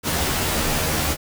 pink noise with comb filter, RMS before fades -22 dBFS, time 0.03-1.17 s, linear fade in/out 50 ms, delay 13 ms, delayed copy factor +0.85, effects none

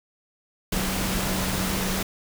sine tone in noise, 188.6 Hz, F#3, 33 cents sharp, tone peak -29 dBFS, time 0.72-2.03 s, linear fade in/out 5 ms, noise pink, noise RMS -27 dBFS, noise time 0.72-2.03 s, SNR -5 dB, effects none

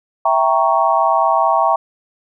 sine chord, E diminished seventh, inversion none, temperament equal, 659.3 / 784 / 932.3 / 1108.7 Hz, E5 / G5 / Bb5 / Db6, 0 / 0 / 0 / 0 cents, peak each -17 dBFS, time 0.25-1.76 s, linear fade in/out 5 ms, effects none

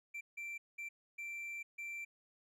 triangle tone bursts at uneven times, 2349 Hz, D7, in tune, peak -40 dBFS, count 5, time 0.14-0.21 / 0.37-0.58 / 0.78-0.89 / 1.18-1.63 / 1.78-2.05 s, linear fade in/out 10 ms, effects none

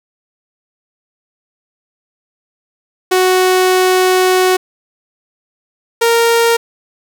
sawtooth tone pair in turn, 370 / 464.2 Hz, F#4 / A#4, 0 / -7 cents, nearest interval major third, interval 393 cents, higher second, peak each -5 dBFS, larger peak neither, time 3.11-4.57 / 6.01-6.57 s, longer first, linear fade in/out 10 ms, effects none

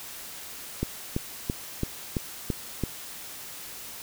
click train, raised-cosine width 3 ms, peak -13 dBFS, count 7, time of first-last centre 0.83-2.837 s, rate 2.99 Hz, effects white hiss -41 dBFS RMS until 4.02 s

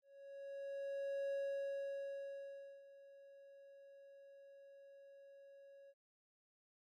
triangle tone with ADSR envelope, 554.4 Hz, C#5, in tune, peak -36 dBFS, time 0.02-5.94 s, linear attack 1300 ms, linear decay 1500 ms, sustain -20 dB, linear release 46 ms, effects none

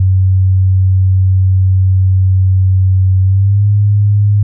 sine tone with pitch glide, 94.2 to 102.73 Hz, F#2 to G#2, +32 to -18 cents, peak -6 dBFS, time 0-4.43 s, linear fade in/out 5 ms, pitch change +150 cents, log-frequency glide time 3.22-3.66 s, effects none

